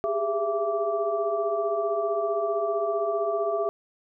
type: tone cluster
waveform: sine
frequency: 397.1 / 412.5 / 668 / 1164 Hz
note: G4 / G#4 / E5 / D6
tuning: +22 / -12 / +23 / -16 cents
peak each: -32 / -29 / -26 / -33 dBFS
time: 0.04-3.69 s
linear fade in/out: 0 ms
effects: none